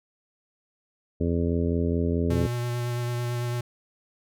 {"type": "harmonic tone", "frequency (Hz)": 84.7, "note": "E2", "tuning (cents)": 48, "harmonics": [1, 2, 3, 4, 5, 6, 7], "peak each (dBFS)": [-26, -29, -28, -33, -30, -39, -38], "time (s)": [1.2, 2.47], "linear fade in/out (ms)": 10}
{"type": "tone with vibrato", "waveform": "square", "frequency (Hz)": 120.8, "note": "B2", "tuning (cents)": -38, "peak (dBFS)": -27, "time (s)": [2.3, 3.61], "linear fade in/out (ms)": 5, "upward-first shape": "sine", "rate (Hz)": 9, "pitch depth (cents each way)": 15}
{"effects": []}